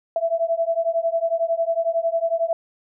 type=beating tone pair; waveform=sine; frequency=659.3 / 670.3 Hz; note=E5 / E5; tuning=0 / +29 cents; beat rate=11 Hz; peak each=-22 dBFS; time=0.16-2.53 s; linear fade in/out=2 ms; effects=none